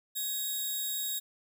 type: tone pair together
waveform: 5% pulse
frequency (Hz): 1661.2 / 3766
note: G#6 / A#7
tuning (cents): 0 / +17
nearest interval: octave + major second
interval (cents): 1417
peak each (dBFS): -36 / -24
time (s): 0.15-1.2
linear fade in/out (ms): 20
effects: none